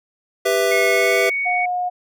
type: chord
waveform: square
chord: E minor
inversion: first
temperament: just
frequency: 395.6 / 494.4 / 659.3 Hz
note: G4 / B4 / E5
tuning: +16 / +2 / 0 cents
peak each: -21 dBFS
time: 0.45-1.3 s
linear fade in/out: 10 ms
type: tone with pitch glide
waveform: sine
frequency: 2170 to 2231 Hz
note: C#7 to C#7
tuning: -37 to +11 cents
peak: -19 dBFS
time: 0.71-1.66 s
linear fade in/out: 10 ms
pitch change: +48 cents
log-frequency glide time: 0.9-1.21 s
type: tone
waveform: sine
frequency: 720 Hz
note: F#5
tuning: 47 cents flat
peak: -19 dBFS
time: 1.45-1.9 s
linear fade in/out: 20 ms
effects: none